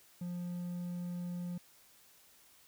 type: tone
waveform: triangle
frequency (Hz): 176.2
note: F3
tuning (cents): +16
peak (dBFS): -35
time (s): 0.21-1.58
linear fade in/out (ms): 5
effects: white hiss -63 dBFS RMS until 2.67 s